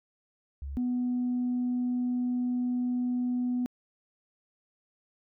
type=tone pair in turn; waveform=sine; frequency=69.4 / 247.3 Hz; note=C#2 / B3; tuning=+3 / +3 cents; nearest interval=octave + minor seventh; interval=2200 cents; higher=second; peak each=-34 / -25 dBFS; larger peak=second; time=0.62-0.77 / 0.77-3.66 s; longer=second; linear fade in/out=0 ms; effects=tanh soft clip ceiling -23 dBFS